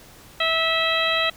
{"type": "harmonic tone with a mistuned harmonic", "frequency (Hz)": 652, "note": "E5", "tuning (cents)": -19, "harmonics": [1, 2, 3, 4, 5, 6], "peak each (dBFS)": [-26, -26, -26, -26, -26, -26], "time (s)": [0.4, 1.3], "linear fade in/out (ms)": 5, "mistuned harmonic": 5, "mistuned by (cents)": -19, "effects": ["pink hiss -47 dBFS RMS until 1.36 s"]}